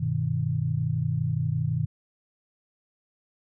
sine chord, G augmented, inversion none, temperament equal, 98 / 123.47 / 155.56 Hz, G2 / B2 / D#3, 0 / 0 / 0 cents, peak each -31 / -27 / -27 dBFS, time 0-1.86 s, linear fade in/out 10 ms, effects none

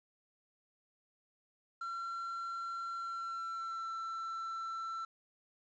triangle tone with pitch glide, 1362 to 1339.4 Hz, F6 to E6, -44 to +27 cents, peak -36 dBFS, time 1.81-5.05 s, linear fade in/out 5 ms, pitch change -29 cents, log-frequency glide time 2.96-3.91 s, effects resampled to 16000 Hz + 11-bit

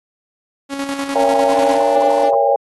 sawtooth tone with tremolo, 277.2 Hz, C#4, in tune, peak -15 dBFS, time 0.69-1.81 s, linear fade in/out 50 ms, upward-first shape square, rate 10 Hz, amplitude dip 45%
sine chord, A# diminished seventh, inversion none, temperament just, 466.2 / 559.4 / 671.3 / 805.5 Hz, A#4 / C#5 / E5 / G5, 0 / +16 / +31 / +47 cents, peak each -20 / -15 / -21 / -16 dBFS, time 1.15-2.56 s, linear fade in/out 5 ms
sawtooth tone, 293.7 Hz, D4, in tune, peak -21 dBFS, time 1.52-2.3 s, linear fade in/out 20 ms
effects AAC 32 kbps

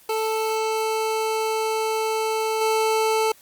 25% pulse tone with level steps, 440 Hz, A4, in tune, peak -18 / -15 dBFS, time 0.09-3.32 s, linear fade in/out 5 ms, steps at 2.61 s, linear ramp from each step 5 ms, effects white hiss -52 dBFS RMS until 3.41 s + Opus 24 kbps

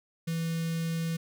square tone with notch filter, 164.81 Hz, E3, in tune, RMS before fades -31 dBFS, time 0.27-1.17 s, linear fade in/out 10 ms, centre 800 Hz, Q 0.53, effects none

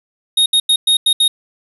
square tone bursts at uneven times, 3729 Hz, A#7, in tune, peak -10 dBFS, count 6, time 0.37-0.46 / 0.53-0.6 / 0.69-0.76 / 0.87-0.97 / 1.06-1.13 / 1.2-1.28 s, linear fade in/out 5 ms, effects resampled to 32000 Hz + 7-bit

